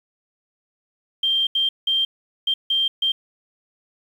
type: tone bursts at uneven times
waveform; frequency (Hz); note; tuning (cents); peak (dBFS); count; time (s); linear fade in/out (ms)
sine; 3170; G7; +19; -17; 6; 1.23-1.47 / 1.55-1.69 / 1.87-2.05 / 2.47-2.54 / 2.7-2.88 / 3.02-3.12; 5
effects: 8-bit